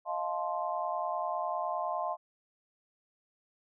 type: chord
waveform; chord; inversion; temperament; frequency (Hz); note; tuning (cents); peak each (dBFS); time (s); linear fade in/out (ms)
sine; F dominant seventh; third; just; 628.6 / 698.5 / 873.1 / 1047.7; Eb5 / F5 / A5 / C6; +18 / 0 / -14 / +2; -37 / -35 / -38 / -36; 0.05-2.17; 50
effects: none